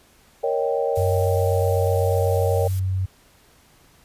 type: chord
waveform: sine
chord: Eb dominant seventh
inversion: second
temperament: equal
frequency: 466.2 / 554.4 / 622.3 / 784 Hz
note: Bb4 / Db5 / Eb5 / G5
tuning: 0 / 0 / 0 / 0 cents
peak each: -23 / -24 / -28 / -28 dBFS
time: 0.43-2.68 s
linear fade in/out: 10 ms
type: noise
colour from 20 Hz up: blue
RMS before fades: -39 dBFS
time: 0.95-2.8 s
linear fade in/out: 10 ms
type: tone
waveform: sine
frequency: 94.2 Hz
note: F#2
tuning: 32 cents sharp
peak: -20 dBFS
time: 0.97-3.06 s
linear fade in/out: 10 ms
effects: pink hiss -55 dBFS RMS until 4.04 s + resampled to 32000 Hz